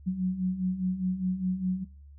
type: beating tone pair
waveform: sine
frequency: 181.3 / 186.2 Hz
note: F#3 / F#3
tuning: -35 / +11 cents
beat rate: 4.9 Hz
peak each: -32 / -27 dBFS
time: 0.06-1.85 s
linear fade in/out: 20 ms
effects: noise-tail reverb RT60 0.4 s tail -24 dB re dry + added 71 Hz sine -47 dBFS peak until 2.18 s